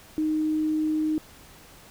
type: tone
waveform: sine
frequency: 310 Hz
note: D#4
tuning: 6 cents flat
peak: -22 dBFS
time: 0.18-1.18 s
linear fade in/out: 0 ms
effects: pink hiss -50 dBFS RMS until 1.9 s